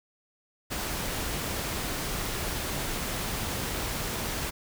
pink noise, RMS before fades -32 dBFS, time 0.7-4.51 s, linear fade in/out 20 ms, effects none

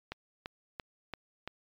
click train, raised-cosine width 0.3 ms, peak -22 dBFS, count 5, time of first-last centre 0.12-1.476 s, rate 2.95 Hz, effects MP3 96 kbps

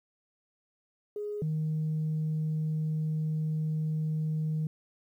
sine tone pair in turn, 416 / 155.82 Hz, G#4 / D#3, +3 / +3 cents, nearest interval octave + perfect fourth, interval 1700 cents, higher first, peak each -32 / -26 dBFS, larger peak second, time 1.16-1.42 / 1.42-4.67 s, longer second, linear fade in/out 2 ms, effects tanh soft clip ceiling -25 dBFS + 11-bit

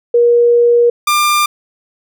sine / sawtooth tone pair in turn, 476 / 1194.9 Hz, A#4 / D6, +36 / +30 cents, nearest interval octave + major third, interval 1594 cents, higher second, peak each -6 dBFS, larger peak neither, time 0.14-0.9 / 1.07-1.46 s, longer first, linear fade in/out 5 ms, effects none

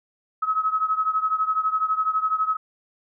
sine beating tone pair, 1278 / 1290 Hz, D#6 / E6, +46 / -38 cents, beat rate 12 Hz, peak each -22 / -25 dBFS, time 0.42-2.57 s, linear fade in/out 10 ms, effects none

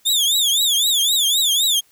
sawtooth tone with vibrato, 3520 Hz, A7, in tune, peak -12 dBFS, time 0.05-1.81 s, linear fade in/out 20 ms, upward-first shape triangle, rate 3.9 Hz, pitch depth 200 cents each way, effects white hiss -57 dBFS RMS until 1.91 s

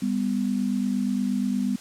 sine tone pair together, 200 / 248.5 Hz, G3 / B3, +35 / +11 cents, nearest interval major third, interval 376 cents, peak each -25 dBFS, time 0.02-1.76 s, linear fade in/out 5 ms, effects white hiss -45 dBFS RMS until 1.8 s + low-pass 9000 Hz 12 dB/octave

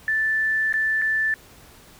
sine tone with dropouts, 1760 Hz, A6, in tune, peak -19 dBFS, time 0.08-1.34 s, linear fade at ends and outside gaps 1 ms, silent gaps 0.726-0.739 / 1.016-1.02 s, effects pink hiss -49 dBFS RMS until 1.99 s

